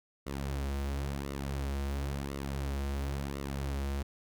sawtooth tone with flanger, 69.3 Hz, C#2, in tune, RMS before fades -35 dBFS, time 0.26-4.03 s, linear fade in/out 10 ms, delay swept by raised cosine 1.2 to 7.2 ms, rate 0.96 Hz, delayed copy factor -0.65, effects none

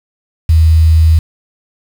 sine tone with quantisation, 80.3 Hz, E2, 45 cents flat, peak -4 dBFS, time 0.49-1.19 s, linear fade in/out 5 ms, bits 5, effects none

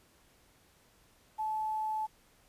sine tone with quantisation, 867 Hz, A5, 26 cents flat, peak -31 dBFS, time 1.38-2.07 s, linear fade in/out 20 ms, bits 10, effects pink hiss -65 dBFS RMS until 2.48 s + resampled to 32000 Hz

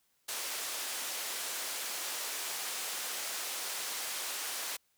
white band-pass noise, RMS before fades -38 dBFS, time 0.28-4.77 s, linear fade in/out 10 ms, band 440 to 11000 Hz, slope 12 dB/octave, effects white hiss -74 dBFS RMS until 4.97 s

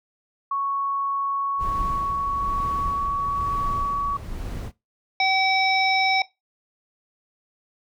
sine tone with pitch glide, 1108.7 to 1131.3 Hz, C#6 to C#6, 0 to +35 cents, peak -22 dBFS, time 0.51-4.17 s, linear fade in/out 5 ms, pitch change +35 cents, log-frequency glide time 1.35-3.76 s
brown noise with tremolo, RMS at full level -30 dBFS, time 1.58-4.72 s, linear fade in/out 50 ms, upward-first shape sine, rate 1.1 Hz, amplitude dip 50%
harmonic tone, 764 Hz, G5, 45 cents flat, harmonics 1 / 3 / 5 / 7, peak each -21 / -21 / -28 / -28 dBFS, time 5.2-6.22 s, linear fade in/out 2 ms
effects noise-tail reverb RT60 0.2 s tail -19 dB re dry

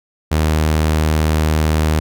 sawtooth tone, 77.78 Hz, D#2, in tune, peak -9 dBFS, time 0.31-2 s, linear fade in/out 10 ms, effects none

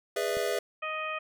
square chord, E dominant seventh, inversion first, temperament just, 412 / 494.4 / 593.3 / 659.3 Hz, G#4 / B4 / D5 / E5, -14 / +2 / +18 / 0 cents, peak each -33 / -34 / -36 / -34 dBFS, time 0.16-0.59 s, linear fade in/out 5 ms
click, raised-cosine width 3 ms, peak -29 dBFS, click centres 0.37 s
harmonic tone, 624 Hz, D#5, 5 cents sharp, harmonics 1 / 2 / 3 / 4 / 5, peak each -38 / -35 / -41 / -36 / -46 dBFS, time 0.82-1.19 s, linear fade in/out 10 ms
effects none

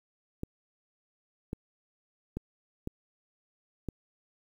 clicks, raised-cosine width 3 ms, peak -21 dBFS, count 5, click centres 0.434 / 1.531 / 2.37 / 2.874 / 3.887 s, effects 9-bit

